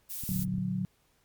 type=noise; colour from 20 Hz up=violet; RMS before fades=-37 dBFS; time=0.09-0.45 s; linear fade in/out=20 ms
type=clicks; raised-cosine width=5 ms; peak=-29 dBFS; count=8; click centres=0.237 / 0.314 / 0.362 / 0.394 / 0.434 / 0.478 / 0.54 / 0.582 s
type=chord; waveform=sine; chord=Bb augmented; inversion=none; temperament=equal; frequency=116.54 / 146.83 / 185 Hz; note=Bb2 / D3 / F#3; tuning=0 / 0 / 0 cents; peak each=-36 / -36 / -30 dBFS; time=0.29-0.85 s; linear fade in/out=0 ms
effects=pink hiss -69 dBFS RMS until 1.24 s + MP3 96 kbps